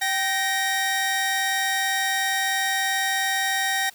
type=tone pair together; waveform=sawtooth; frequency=775.6 / 1870 Hz; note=G5 / A#6; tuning=-19 / +5 cents; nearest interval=octave + minor third; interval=1524 cents; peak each=-22 / -20 dBFS; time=0.01-3.9 s; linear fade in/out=10 ms; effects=white hiss -51 dBFS RMS until 3.94 s